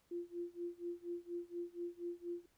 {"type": "tone with tremolo", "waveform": "sine", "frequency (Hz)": 347.2, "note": "F4", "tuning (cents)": -10, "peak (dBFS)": -38, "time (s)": [0.11, 2.46], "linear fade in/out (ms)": 5, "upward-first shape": "sine", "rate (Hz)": 4.2, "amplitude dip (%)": 95, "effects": ["pink hiss -75 dBFS RMS until 2.57 s"]}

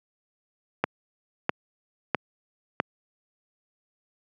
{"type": "click train", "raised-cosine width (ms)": 0.5, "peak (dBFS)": -6, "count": 4, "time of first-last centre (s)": [0.84, 2.801], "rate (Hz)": 1.53, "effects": ["high-pass 150 Hz 12 dB/octave"]}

